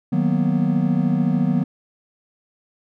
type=chord; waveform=triangle; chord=B major seventh; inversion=first; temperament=equal; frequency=155.56 / 185 / 233.1 / 246.9 Hz; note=D#3 / F#3 / A#3 / B3; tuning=0 / 0 / 0 / 0 cents; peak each=-20 / -19 / -22 / -20 dBFS; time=0.12-1.64 s; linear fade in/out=10 ms; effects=none